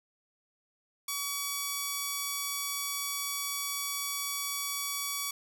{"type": "tone", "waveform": "5% pulse", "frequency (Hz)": 1136, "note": "C#6", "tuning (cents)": 42, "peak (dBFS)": -20, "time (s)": [1.08, 5.31], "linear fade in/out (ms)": 5, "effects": []}